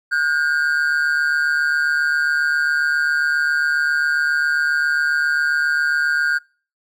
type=ring-modulated tone; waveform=triangle; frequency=1517 Hz; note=F#6; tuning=43 cents sharp; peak=-11 dBFS; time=0.11-6.39 s; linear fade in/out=20 ms; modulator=73.7 Hz; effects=noise-tail reverb RT60 0.4 s tail -26 dB re dry